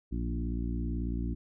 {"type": "harmonic tone with a mistuned harmonic", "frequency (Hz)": 58.27, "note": "A#1", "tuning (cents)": 0, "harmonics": [1, 2, 3, 4, 5, 6], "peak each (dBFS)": [-32, -39, -40, -39, -40, -46], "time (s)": [0.11, 1.35], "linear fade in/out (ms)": 20, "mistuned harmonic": 3, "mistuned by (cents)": 19, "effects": []}